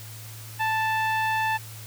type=tone with low-pass filter; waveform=sawtooth; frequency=880 Hz; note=A5; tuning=in tune; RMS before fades=-25 dBFS; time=0.59-1.58 s; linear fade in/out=20 ms; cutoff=2400 Hz; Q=1.5; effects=added 110 Hz sine -40 dBFS peak until 1.86 s + white hiss -44 dBFS RMS until 1.86 s